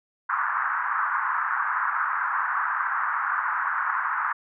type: band-pass noise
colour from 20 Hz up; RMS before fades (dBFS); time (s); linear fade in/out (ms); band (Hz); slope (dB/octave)
white; -26; 0.29-4.33; 10; 960 to 1600; 48
effects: none